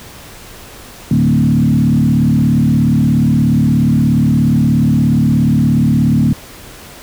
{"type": "tone with frequency modulation", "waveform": "sine", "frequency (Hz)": 187.7, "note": "F#3", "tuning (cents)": 25, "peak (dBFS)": -8, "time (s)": [1.11, 6.33], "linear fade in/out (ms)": 2, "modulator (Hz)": 36.9, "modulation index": 2, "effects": ["pink hiss -35 dBFS RMS until 7.02 s"]}